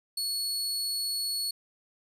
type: tone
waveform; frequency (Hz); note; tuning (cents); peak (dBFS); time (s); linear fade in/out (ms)
sawtooth; 4385; C#8; -20; -26; 0.17-1.51; 5
effects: resampled to 32000 Hz